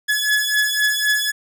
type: beating tone pair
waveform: sawtooth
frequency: 1700 / 1703.9 Hz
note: G#6 / G#6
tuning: +40 / +44 cents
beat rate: 3.9 Hz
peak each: -16 dBFS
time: 0.08-1.32 s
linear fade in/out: 20 ms
effects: none